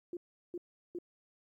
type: tone bursts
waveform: sine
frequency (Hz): 350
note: F4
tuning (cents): +4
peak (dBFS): -37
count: 3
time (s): 0.13-0.987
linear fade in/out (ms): 2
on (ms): 39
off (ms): 370
effects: 13-bit